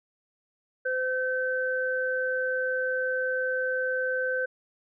sine tone pair together, 513 / 1538.7 Hz, C5 / G6, -34 / -33 cents, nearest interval octave + perfect fifth, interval 1901 cents, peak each -28 dBFS, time 0.85-4.46 s, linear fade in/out 10 ms, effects none

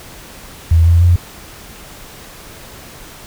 sine tone with pitch steps, 82.41 / 84.92 / 87.51 Hz, E2 / F2 / F2, 0 / -48 / +4 cents, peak -6 dBFS, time 0.71-1.16 s, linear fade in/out 5 ms, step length 150 ms, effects pink hiss -36 dBFS RMS until 3.26 s

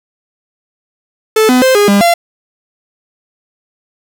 45% pulse tone with pitch steps, 436.9 / 252.1 / 521 / 410.7 / 201.3 / 686 Hz, A4 / B3 / C5 / G#4 / G3 / F5, -12 / +36 / -7 / -19 / +46 / -31 cents, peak -6 dBFS, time 1.36-2.14 s, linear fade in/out 5 ms, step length 130 ms, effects none

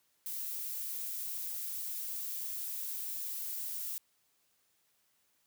violet noise, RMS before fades -39 dBFS, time 0.26-3.98 s, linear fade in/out 0 ms, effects white hiss -74 dBFS RMS until 5.46 s + high-pass 60 Hz 12 dB/octave

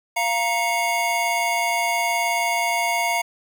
square tone cluster, 692 / 938 / 2195 Hz, F5 / A#5 / C#7, -16 / +11 / -18 cents, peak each -25 dBFS, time 0.16-3.22 s, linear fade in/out 10 ms, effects none

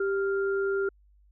sine tone pair together, 392.6 / 1396.9 Hz, G4 / F6, +3 / 0 cents, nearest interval octave + minor seventh, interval 2197 cents, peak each -25 / -33 dBFS, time 0-0.89 s, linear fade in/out 5 ms, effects added 50 Hz sine -57 dBFS peak until 1.31 s

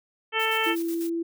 harmonic tone, 443.5 Hz, A4, 14 cents sharp, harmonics 1 / 2 / 3 / 4 / 5 / 6 / 7, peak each -30 / -30 / -30 / -30 / -30 / -30 / -30 dBFS, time 0.32-0.76 s, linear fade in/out 50 ms
blue noise with tremolo, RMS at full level -39 dBFS, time 0.39-1.1 s, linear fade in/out 10 ms, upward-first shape square, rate 8.1 Hz, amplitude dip 60%
sine tone, 334.8 Hz, E4, 27 cents sharp, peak -25 dBFS, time 0.66-1.23 s, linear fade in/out 10 ms
effects none

